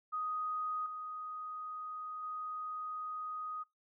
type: tone with level steps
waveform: sine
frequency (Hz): 1248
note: D#6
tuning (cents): +5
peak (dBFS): -34 / -40 / -38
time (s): 0.12-3.64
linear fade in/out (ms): 20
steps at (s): 0.86 / 2.23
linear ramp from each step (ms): 2
effects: noise-tail reverb RT60 0.2 s tail -25 dB re dry